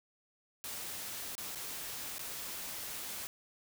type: noise with dropouts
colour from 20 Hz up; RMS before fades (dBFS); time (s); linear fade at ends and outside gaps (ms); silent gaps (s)
white; -42; 0.64-3.27; 0; 1.352-1.38 / 1.549-1.556 / 2.183-2.193
effects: none